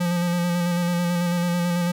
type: tone with vibrato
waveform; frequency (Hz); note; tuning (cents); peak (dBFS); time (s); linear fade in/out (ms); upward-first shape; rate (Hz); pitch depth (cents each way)
square; 174.61; F3; 0; -21; 0-1.92; 10; square; 9.1; 21
effects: none